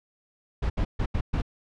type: noise bursts at uneven times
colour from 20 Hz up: brown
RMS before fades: -25 dBFS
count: 5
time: 0.62-0.7 / 0.77-0.85 / 0.99-1.06 / 1.14-1.21 / 1.33-1.42 s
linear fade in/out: 10 ms
effects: low-pass 4000 Hz 12 dB/octave